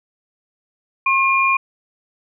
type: tone pair together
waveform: sine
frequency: 1074.9 / 2413 Hz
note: C6 / D7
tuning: +46 / +46 cents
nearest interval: octave + major second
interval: 1400 cents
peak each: -16 / -16 dBFS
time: 1.06-1.57 s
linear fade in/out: 5 ms
effects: none